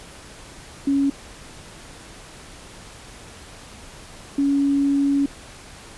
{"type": "tone pair in turn", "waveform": "sine", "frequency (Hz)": [277.9, 280.3], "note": ["C#4", "C#4"], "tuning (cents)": [4, 19], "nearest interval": "unison", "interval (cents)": 15, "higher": "second", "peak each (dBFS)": -16, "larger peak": "neither", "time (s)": [[0.87, 1.1], [4.38, 5.26]], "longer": "second", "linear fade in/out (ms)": 5, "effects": ["pink hiss -42 dBFS RMS until 5.97 s", "resampled to 24000 Hz"]}